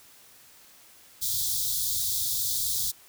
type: band-stop noise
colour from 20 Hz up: white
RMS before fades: -28 dBFS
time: 1.21-2.92 s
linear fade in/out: 20 ms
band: 140 to 3400 Hz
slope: 96 dB/octave
effects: white hiss -54 dBFS RMS until 3.08 s